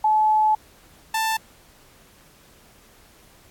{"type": "tone pair in turn", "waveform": ["sine", "sawtooth"], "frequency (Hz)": [861, 886.2], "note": ["A5", "A5"], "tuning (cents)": [-38, 12], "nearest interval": "unison", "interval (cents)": 50, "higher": "second", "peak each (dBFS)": [-15, -17], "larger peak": "first", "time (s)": [[0.04, 0.55], [1.14, 1.37]], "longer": "first", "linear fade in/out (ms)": 5, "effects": ["pink hiss -53 dBFS RMS until 3.5 s", "AAC 64 kbps"]}